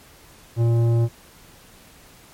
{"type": "tone with tanh clipping", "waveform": "sine", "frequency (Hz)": 116.54, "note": "A#2", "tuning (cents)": 0, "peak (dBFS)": -17, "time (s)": [0.56, 1.09], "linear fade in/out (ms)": 50, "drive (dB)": 12, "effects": ["pink hiss -49 dBFS RMS until 2.33 s", "MP3 64 kbps"]}